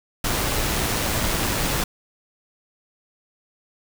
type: noise with amplitude modulation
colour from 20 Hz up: pink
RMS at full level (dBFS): -22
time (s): 0.24-1.84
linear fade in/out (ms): 5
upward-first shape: sine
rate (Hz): 111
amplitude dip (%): 25
effects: none